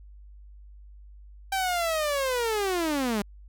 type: linear sweep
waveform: sawtooth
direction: down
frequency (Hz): 784 to 196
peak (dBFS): -21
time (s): 1.52-3.22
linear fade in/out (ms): 5
effects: added 50 Hz sine -45 dBFS peak until 3.48 s